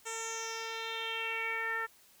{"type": "tone with low-pass filter sweep", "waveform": "10% pulse", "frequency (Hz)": 451.7, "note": "A4", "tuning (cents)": 45, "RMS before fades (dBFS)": -37, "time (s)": [0.05, 1.87], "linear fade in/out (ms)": 20, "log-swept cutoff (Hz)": [8300, 1600], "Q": 4.8, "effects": ["white hiss -62 dBFS RMS until 2.2 s"]}